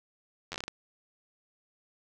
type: slowing click train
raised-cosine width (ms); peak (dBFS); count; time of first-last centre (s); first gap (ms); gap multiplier
0.2; -19; 8; 0.52-0.68; 10; 1.27
effects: none